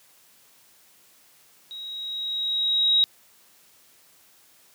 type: tone with level ramp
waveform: sine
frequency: 3815 Hz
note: A#7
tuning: 39 cents sharp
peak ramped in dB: -35 to -15 dBFS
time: 1.71-3.04 s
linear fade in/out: 0 ms
effects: white hiss -57 dBFS RMS until 4.74 s + high-pass 100 Hz 12 dB/octave